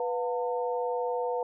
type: tone cluster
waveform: sine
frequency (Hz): 492.2 / 713 / 903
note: B4 / F5 / A5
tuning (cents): -6 / +36 / +45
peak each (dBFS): -29 / -35 / -34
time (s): 0-1.43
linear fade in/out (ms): 2
effects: none